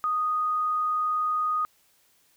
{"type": "tone", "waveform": "sine", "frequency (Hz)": 1241, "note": "D#6", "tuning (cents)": -5, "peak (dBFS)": -23, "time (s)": [0.04, 1.65], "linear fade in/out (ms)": 0, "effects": ["white hiss -64 dBFS RMS until 2.36 s"]}